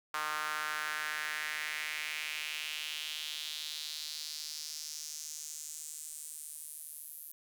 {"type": "tone with high-pass filter sweep", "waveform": "sawtooth", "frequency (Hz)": 152.7, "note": "D#3", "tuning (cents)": -32, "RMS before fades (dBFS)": -40, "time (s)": [0.14, 7.32], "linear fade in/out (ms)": 0, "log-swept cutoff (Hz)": [1200, 12000], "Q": 2.9, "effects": []}